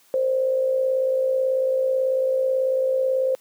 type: tone with amplitude modulation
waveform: sine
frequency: 523.3 Hz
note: C5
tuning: in tune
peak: -16 dBFS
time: 0.14-3.35 s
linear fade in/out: 0 ms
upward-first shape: sine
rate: 58.2 Hz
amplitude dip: 50%
effects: white hiss -57 dBFS RMS until 3.4 s + high-pass 200 Hz 12 dB/octave